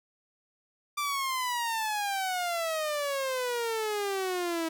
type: exponential sweep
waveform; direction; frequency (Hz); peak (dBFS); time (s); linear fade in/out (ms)
sawtooth; down; 1184 to 322; -25; 0.97-4.69; 10
effects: none